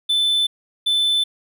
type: tone pair in turn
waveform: triangle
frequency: 3520 / 3520 Hz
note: A7 / A7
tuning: 0 / 0 cents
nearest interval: unison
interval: 0 cents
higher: neither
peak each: -14 dBFS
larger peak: neither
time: 0.09-0.47 / 0.86-1.24 s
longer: neither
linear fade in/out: 10 ms
effects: none